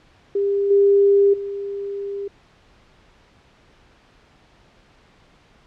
sine tone with level steps, 400 Hz, G4, 35 cents sharp, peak -17 / -11 / -25 dBFS, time 0.35-2.28 s, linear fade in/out 5 ms, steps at 0.7 / 1.33 s, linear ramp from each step 10 ms, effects pink hiss -54 dBFS RMS until 5.66 s + low-pass 4000 Hz 12 dB/octave

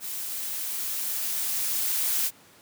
blue noise with level ramp, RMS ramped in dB -34 to -25 dBFS, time 0-2.31 s, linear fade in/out 50 ms, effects pink hiss -54 dBFS RMS until 2.61 s + high-pass 150 Hz 12 dB/octave

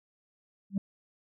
sine tone with exponential growth, 196 Hz, G3, in tune, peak -20 dBFS, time 0.7-0.78 s, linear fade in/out 5 ms, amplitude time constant 17 ms, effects tanh soft clip ceiling -22 dBFS

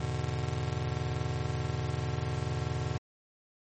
square chord, E dominant seventh, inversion none, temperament just, 82.41 / 103.01 / 123.61 / 148.33 Hz, E2 / G#2 / B2 / D3, 0 / -14 / +2 / +18 cents, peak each -38 / -39 / -35 / -37 dBFS, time 0-2.98 s, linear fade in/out 5 ms, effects MP3 32 kbps

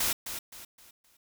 white noise with echo, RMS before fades -28 dBFS, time 0-0.13 s, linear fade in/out 5 ms, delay 260 ms, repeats 4, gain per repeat -9 dB, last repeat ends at 1.17 s, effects none

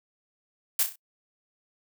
blue noise with echo, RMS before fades -23 dBFS, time 0.79-0.83 s, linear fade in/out 2 ms, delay 32 ms, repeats 4, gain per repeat -7 dB, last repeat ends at 0.958 s, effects noise-tail reverb RT60 0.1 s tail -26 dB re dry

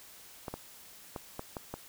clicks, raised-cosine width 1 ms, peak -23 dBFS, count 6, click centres 0.482 / 0.54 / 1.162 / 1.394 / 1.568 / 1.74 s, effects white hiss -53 dBFS RMS until 1.88 s

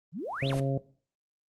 sine exponential two-way sweep, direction up then down, 137.4 to 4186 to 137.4 Hz, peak -33 dBFS, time 0.12-0.59 s, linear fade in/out 50 ms, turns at 0.49 s
pink noise with exponential growth, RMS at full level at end -38 dBFS, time 0.18-0.6 s, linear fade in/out 5 ms, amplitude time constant 91 ms
harmonic tone, 136 Hz, C#3, 33 cents flat, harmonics 1 / 2 / 3 / 4 / 5, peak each -27 / -34 / -38 / -32 / -40 dBFS, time 0.42-0.78 s, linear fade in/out 5 ms
effects noise-tail reverb RT60 0.4 s tail -18 dB re dry + Opus 24 kbps

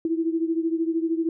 sine beating tone pair, 325.3 / 338.3 Hz, E4 / E4, -23 / +45 cents, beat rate 13 Hz, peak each -23 / -27 dBFS, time 0.05-1.29 s, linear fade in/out 2 ms, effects none

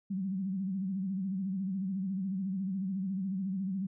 sine tone with vibrato, 190.9 Hz, G3, 46 cents flat, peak -31 dBFS, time 0.1-3.87 s, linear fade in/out 10 ms, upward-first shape sine, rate 14 Hz, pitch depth 87 cents each way, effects none

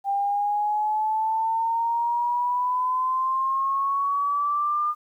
sine exponential sweep, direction up, 792 to 1211 Hz, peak -21 dBFS, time 0.04-4.95 s, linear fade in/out 50 ms, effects 10-bit

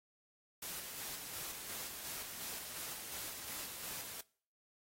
white noise with tremolo, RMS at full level -44 dBFS, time 0.62-4.21 s, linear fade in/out 5 ms, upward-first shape square, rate 2.8 Hz, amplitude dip 30%, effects noise-tail reverb RT60 0.5 s tail -23 dB re dry + AAC 48 kbps

